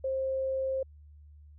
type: tone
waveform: sine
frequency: 530 Hz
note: C5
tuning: 22 cents sharp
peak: -28 dBFS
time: 0.04-0.83 s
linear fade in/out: 5 ms
effects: added 74 Hz sine -50 dBFS peak until 1.58 s